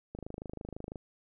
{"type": "click train", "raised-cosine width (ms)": 2, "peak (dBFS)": -27, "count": 22, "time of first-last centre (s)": [0.15, 0.958], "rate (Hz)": 26, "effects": []}